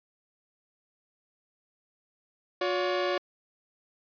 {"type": "tone pair together", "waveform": "sawtooth", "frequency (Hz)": [359.7, 568.2], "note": ["F#4", "C#5"], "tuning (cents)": [-49, 43], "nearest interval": "minor sixth", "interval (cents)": 792, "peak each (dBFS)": [-25, -25], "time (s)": [2.61, 3.18], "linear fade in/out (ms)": 5, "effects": ["resampled to 11025 Hz"]}